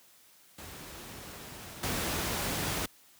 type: noise with level steps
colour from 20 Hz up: pink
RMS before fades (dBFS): -45 / -32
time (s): 0.58-2.86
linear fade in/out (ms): 5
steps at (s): 1.83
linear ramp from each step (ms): 5
effects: white hiss -60 dBFS RMS until 3.19 s + high-pass 60 Hz 12 dB/octave